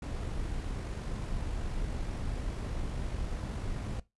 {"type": "noise with amplitude modulation", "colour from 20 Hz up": "brown", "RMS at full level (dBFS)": -34, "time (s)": [0.02, 4], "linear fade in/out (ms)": 5, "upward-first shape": "sine", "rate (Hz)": 48.4, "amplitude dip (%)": 25, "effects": ["noise-tail reverb RT60 0.2 s tail -19 dB re dry", "resampled to 24000 Hz"]}